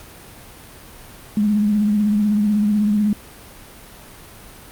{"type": "tone with vibrato", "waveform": "sine", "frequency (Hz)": 208.9, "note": "G#3", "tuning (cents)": 10, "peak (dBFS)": -14, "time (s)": [1.37, 3.13], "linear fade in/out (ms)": 2, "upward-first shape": "triangle", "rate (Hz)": 16, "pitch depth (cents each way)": 53, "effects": ["pink hiss -41 dBFS RMS until 4.71 s", "Opus 48 kbps"]}